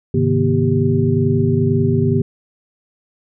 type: tone cluster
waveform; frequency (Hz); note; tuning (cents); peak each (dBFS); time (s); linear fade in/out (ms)
sine; 103.7 / 132.9 / 155.1 / 240.5 / 391.6; G#2 / C3 / D#3 / B3 / G4; -2 / +27 / -5 / -46 / -2; -19; 0.14-2.22; 5
effects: none